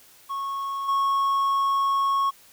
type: tone with level steps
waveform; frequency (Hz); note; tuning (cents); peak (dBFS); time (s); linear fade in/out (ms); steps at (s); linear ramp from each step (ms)
triangle; 1100; C#6; -14; -25 / -18; 0.29-2.31; 20; 0.88; 10
effects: white hiss -53 dBFS RMS until 2.52 s